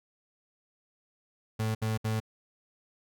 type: tone bursts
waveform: 35% pulse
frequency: 110 Hz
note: A2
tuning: in tune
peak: -26 dBFS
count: 3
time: 1.59-2.202 s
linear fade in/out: 10 ms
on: 160 ms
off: 66 ms
effects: none